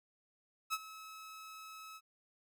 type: tone with ADSR envelope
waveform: sawtooth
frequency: 1292 Hz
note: E6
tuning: 35 cents flat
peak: -28 dBFS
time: 0.7-2.01 s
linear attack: 34 ms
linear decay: 41 ms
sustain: -17 dB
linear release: 50 ms
effects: none